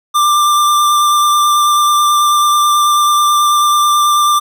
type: tone with vibrato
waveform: square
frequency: 1186 Hz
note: D6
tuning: 17 cents sharp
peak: -9 dBFS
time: 0.14-4.4 s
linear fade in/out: 20 ms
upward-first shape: triangle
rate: 9.2 Hz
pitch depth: 16 cents each way
effects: none